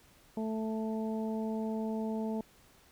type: harmonic tone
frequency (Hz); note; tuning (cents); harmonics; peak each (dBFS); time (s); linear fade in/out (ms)
220; A3; 0; 1 / 2 / 3 / 4; -33 / -39 / -43 / -45; 0.37-2.41; 2
effects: pink hiss -62 dBFS RMS until 2.91 s